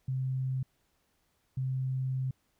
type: tone bursts at uneven times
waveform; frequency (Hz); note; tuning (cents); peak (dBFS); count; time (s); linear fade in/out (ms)
sine; 130.81; C3; 0; -29; 2; 0.08-0.63 / 1.57-2.31; 5
effects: pink hiss -74 dBFS RMS until 2.59 s